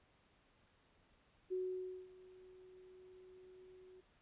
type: tone with ADSR envelope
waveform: sine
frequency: 370 Hz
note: F#4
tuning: in tune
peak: -36 dBFS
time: 1.5-4.01 s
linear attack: 26 ms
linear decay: 550 ms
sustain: -21 dB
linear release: 12 ms
effects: pink hiss -72 dBFS RMS until 4.21 s + resampled to 8000 Hz